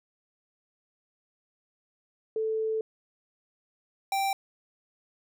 sine / square tone pair in turn, 440 / 782.9 Hz, A4 / G5, 0 / -2 cents, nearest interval minor seventh, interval 998 cents, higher second, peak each -26 dBFS, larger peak neither, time 2.36-2.81 / 4.12-4.33 s, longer first, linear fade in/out 2 ms, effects none

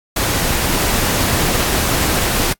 pink noise, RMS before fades -17 dBFS, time 0.16-2.53 s, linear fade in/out 5 ms, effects noise-tail reverb RT60 0.1 s tail -23 dB re dry + AAC 64 kbps

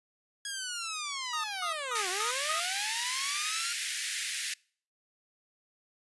10% pulse linear two-way sweep, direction down then up, 1661.2 to 353.5 to 1420 Hz, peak -26 dBFS, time 0.45-3.73 s, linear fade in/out 2 ms, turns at 2.09 s
square tone bursts, 1244.5 Hz, D#6, in tune, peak -33 dBFS, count 5, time 1.33-2.6 s, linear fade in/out 5 ms, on 110 ms, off 180 ms
pink high-pass noise, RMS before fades -34 dBFS, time 1.95-4.54 s, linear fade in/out 5 ms, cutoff 1700 Hz, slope 48 dB/octave
effects noise-tail reverb RT60 0.5 s tail -26 dB re dry + resampled to 24000 Hz

